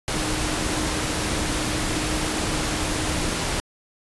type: tone in noise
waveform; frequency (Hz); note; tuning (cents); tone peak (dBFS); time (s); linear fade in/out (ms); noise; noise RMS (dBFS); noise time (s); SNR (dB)
sine; 308.7; D#4; -14; -31; 0.14-3.33; 0; pink; -25; 0.08-3.6; -9
effects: resampled to 24000 Hz